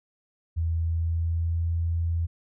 sine tone with pitch glide, 82.41 to 83.8 Hz, E2 to E2, 0 to +29 cents, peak -23 dBFS, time 0.56-2.27 s, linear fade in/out 20 ms, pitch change +29 cents, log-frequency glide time 0.79-1.69 s, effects none

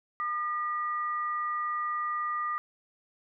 sine tone pair together, 1210.6 / 1934 Hz, D#6 / B6, -48 / -37 cents, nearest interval minor sixth, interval 811 cents, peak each -29 / -38 dBFS, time 0.2-2.58 s, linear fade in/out 0 ms, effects none

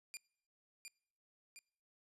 15% pulse tone with echo, 2400 Hz, D7, 37 cents sharp, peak -38 dBFS, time 0.14-0.17 s, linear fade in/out 0 ms, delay 710 ms, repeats 2, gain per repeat -4 dB, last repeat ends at 1.59 s, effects noise-tail reverb RT60 0.7 s tail -26 dB re dry + resampled to 32000 Hz

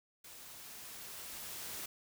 white noise with level ramp, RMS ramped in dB -53 to -43 dBFS, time 0.24-1.86 s, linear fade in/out 5 ms, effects none

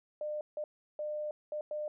sine tone bursts at uneven times, 602 Hz, D5, 43 cents sharp, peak -34 dBFS, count 5, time 0.21-0.41 / 0.57-0.64 / 0.99-1.31 / 1.52-1.61 / 1.71-1.88 s, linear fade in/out 2 ms, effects none

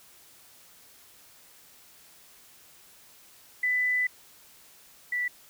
sine tone pair in turn, 1995 / 1966.4 Hz, B6 / B6, +17 / -8 cents, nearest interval unison, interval 25 cents, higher first, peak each -23 / -26 dBFS, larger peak first, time 3.63-4.07 / 5.12-5.28 s, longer first, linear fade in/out 5 ms, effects white hiss -55 dBFS RMS until 5.49 s

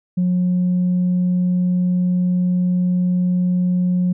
sine tone, 180 Hz, F#3, 47 cents flat, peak -13 dBFS, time 0.17-4.13 s, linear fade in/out 10 ms, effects tanh soft clip ceiling -12 dBFS

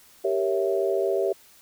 sine chord, G diminished seventh, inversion none, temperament equal, 392 / 466.2 / 554.4 / 659.3 Hz, G4 / Bb4 / Db5 / Fb5, 0 / 0 / 0 / 0 cents, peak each -24 / -30 / -28 / -28 dBFS, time 0.24-1.33 s, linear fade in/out 10 ms, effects white hiss -54 dBFS RMS until 1.61 s

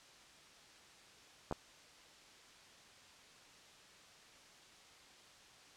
clicks, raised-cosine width 1 ms, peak -24 dBFS, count 2, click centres 1.512 / 1.525 s, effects white hiss -60 dBFS RMS until 5.76 s + low-pass 6000 Hz 12 dB/octave

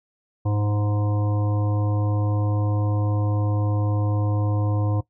harmonic tone, 103.83 Hz, G#2, in tune, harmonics 1 / 3 / 5 / 7 / 9 / 10, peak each -20 / -30 / -34 / -37 / -39 / -40 dBFS, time 0.45-5.01 s, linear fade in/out 10 ms, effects noise-tail reverb RT60 0.1 s tail -17 dB re dry

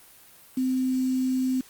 sine tone with quantisation, 258.3 Hz, C4, 22 cents flat, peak -22 dBFS, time 0.57-1.61 s, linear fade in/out 5 ms, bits 7, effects white hiss -52 dBFS RMS until 1.69 s + Opus 32 kbps

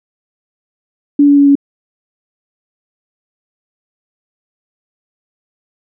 sine tone with pitch steps, 287.4 / 285.2 / 283.1 / 281 Hz, D4 / C#4 / C#4 / C#4, -37 / +49 / +37 / +24 cents, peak -4 dBFS, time 1.19-1.554 s, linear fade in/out 5 ms, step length 91 ms, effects none

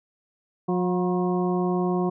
harmonic tone with a mistuned harmonic, 180 Hz, F#3, 47 cents flat, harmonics 1 / 2 / 3 / 4 / 5 / 6, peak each -24 / -25 / -38 / -31 / -37 / -35 dBFS, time 0.68-2.1 s, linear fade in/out 10 ms, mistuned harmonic 5, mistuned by +100 cents, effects none

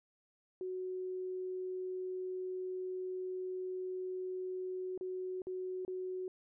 sine tone with dropouts, 370 Hz, F#4, in tune, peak -37 dBFS, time 0.61-6.28 s, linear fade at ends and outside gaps 1 ms, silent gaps 4.977-5.01 / 5.419-5.469 / 5.85-5.879 s, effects none

